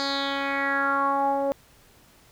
10% pulse tone with low-pass filter sweep, 277.2 Hz, C#4, in tune, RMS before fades -25 dBFS, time 0-1.52 s, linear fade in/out 0 ms, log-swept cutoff 4900 to 590 Hz, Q 4.5, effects pink hiss -56 dBFS RMS until 2.31 s

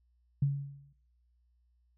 sine tone with exponential decay, 140.4 Hz, C#3, 22 cents sharp, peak -22 dBFS, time 0.42-0.93 s, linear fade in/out 5 ms, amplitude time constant 110 ms, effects noise-tail reverb RT60 0.7 s tail -20 dB re dry + added 60 Hz sine -67 dBFS peak until 1.97 s

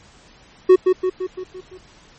triangle tone with echo, 370 Hz, F#4, in tune, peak -4 dBFS, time 0.69-0.76 s, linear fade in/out 10 ms, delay 170 ms, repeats 6, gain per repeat -5 dB, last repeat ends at 1.78 s, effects pink hiss -49 dBFS RMS until 2.18 s + MP3 32 kbps

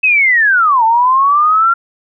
sine linear two-way sweep, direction down then up, 2600 to 880 to 1387 Hz, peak -7 dBFS, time 0.03-1.74 s, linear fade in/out 10 ms, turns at 0.84 s, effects none

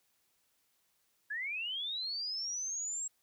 sine linear sweep, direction up, 1642 to 7650 Hz, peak -35 dBFS, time 1.3-3.08 s, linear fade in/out 10 ms, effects white hiss -75 dBFS RMS until 3.22 s

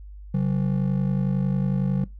triangle ring-modulated tone, 162.6 Hz, E3, 23 cents flat, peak -15 dBFS, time 0.34-2.04 s, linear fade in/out 2 ms, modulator 25.5 Hz, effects noise-tail reverb RT60 0.2 s tail -20 dB re dry + added 50 Hz sine -38 dBFS peak until 2.19 s

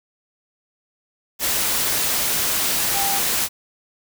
sine tone in noise, 794 Hz, G5, 22 cents sharp, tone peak -24 dBFS, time 2.92-3.21 s, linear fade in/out 50 ms, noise white, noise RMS -21 dBFS, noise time 1.39-3.49 s, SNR -6 dB, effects none

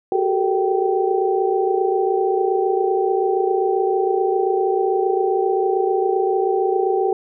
sine tone cluster, 375.8 / 402.9 / 431.2 / 461.3 / 777 Hz, F#4 / G4 / A4 / A#4 / G5, +27 / +48 / -35 / -18 / -16 cents, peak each -19 / -26 / -23 / -27 / -22 dBFS, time 0.12-7.13 s, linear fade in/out 2 ms, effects none

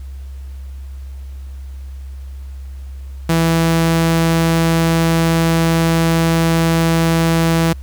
sawtooth tone, 164.81 Hz, E3, in tune, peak -8 dBFS, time 3.29-7.73 s, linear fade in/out 5 ms, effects added 67 Hz sine -27 dBFS peak until 7.82 s + pink hiss -51 dBFS RMS until 7.82 s

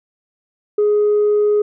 sine tone, 417.3 Hz, G#4, 8 cents sharp, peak -10 dBFS, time 0.78-1.62 s, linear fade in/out 5 ms, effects tanh soft clip ceiling -9 dBFS

